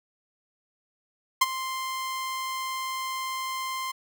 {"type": "tone with ADSR envelope", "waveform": "sawtooth", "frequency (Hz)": 1047, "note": "C6", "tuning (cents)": 1, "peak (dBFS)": -11, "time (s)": [1.41, 3.92], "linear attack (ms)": 9, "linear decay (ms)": 29, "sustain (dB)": -15, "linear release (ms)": 12, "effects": []}